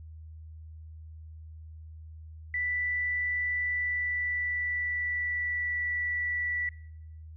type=tone with pitch glide; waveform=sine; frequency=1975.5 to 1958.5 Hz; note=B6 to B6; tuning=0 to -15 cents; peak=-28 dBFS; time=2.54-6.69 s; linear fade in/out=2 ms; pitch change=-15 cents; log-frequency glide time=3.62-5.8 s; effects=noise-tail reverb RT60 0.8 s tail -22 dB re dry + added 79 Hz sine -43 dBFS peak until 7.36 s